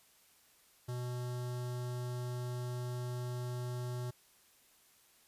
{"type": "tone with notch filter", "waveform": "square", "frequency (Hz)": 123.47, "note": "B2", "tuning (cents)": 0, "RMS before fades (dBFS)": -39, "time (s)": [0.88, 4.11], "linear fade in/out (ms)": 10, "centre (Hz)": 2300, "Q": 1.3, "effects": ["white hiss -66 dBFS RMS until 5.27 s", "resampled to 32000 Hz"]}